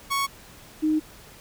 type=tone pair in turn; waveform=sawtooth / sine; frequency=1108.7 / 309.6 Hz; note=C#6 / D#4; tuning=0 / -9 cents; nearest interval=octave + minor seventh; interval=2209 cents; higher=first; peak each=-19 dBFS; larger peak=neither; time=0.1-0.27 / 0.82-1 s; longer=second; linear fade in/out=20 ms; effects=pink hiss -48 dBFS RMS until 1.4 s